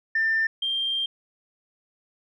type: tone pair in turn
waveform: sine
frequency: 1791 / 3181 Hz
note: A6 / G7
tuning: +30 / +25 cents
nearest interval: minor seventh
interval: 995 cents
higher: second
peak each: -19 / -23 dBFS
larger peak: first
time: 0.15-0.47 / 0.62-1.06 s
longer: second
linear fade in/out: 5 ms
effects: tanh soft clip ceiling -16 dBFS